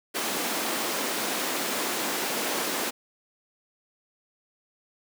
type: high-pass noise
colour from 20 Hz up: pink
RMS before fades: -29 dBFS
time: 0.14-2.91 s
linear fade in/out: 20 ms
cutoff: 240 Hz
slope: 24 dB/octave
effects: none